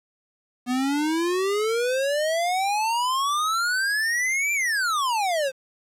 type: exponential two-way sweep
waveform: square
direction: up then down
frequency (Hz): 243.2 to 2379 to 510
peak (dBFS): -22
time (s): 0.66-5.52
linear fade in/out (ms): 50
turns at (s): 4.53
effects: low-pass 11000 Hz 12 dB/octave + 9-bit